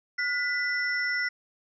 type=tone cluster; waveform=sine; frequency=1443 / 1991 / 5380 Hz; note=F#6 / B6 / E8; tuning=-44 / +14 / +34 cents; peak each=-31 / -27 / -36 dBFS; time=0.18-1.29 s; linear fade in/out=10 ms; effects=none